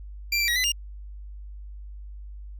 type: tone with pitch steps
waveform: 25% pulse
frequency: 2364 / 2343 / 1906 / 2011 / 2819 Hz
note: D7 / D7 / A#6 / B6 / F7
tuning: +11 / -5 / +38 / +31 / +16 cents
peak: -18 dBFS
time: 0.32-0.72 s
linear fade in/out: 5 ms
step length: 80 ms
effects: added 50 Hz sine -37 dBFS peak until 2.59 s